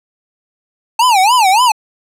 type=tone with vibrato; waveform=square; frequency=870 Hz; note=A5; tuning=20 cents flat; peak=-8 dBFS; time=0.99-1.72 s; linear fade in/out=5 ms; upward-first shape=sine; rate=3.5 Hz; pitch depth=270 cents each way; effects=low-pass 12000 Hz 12 dB/octave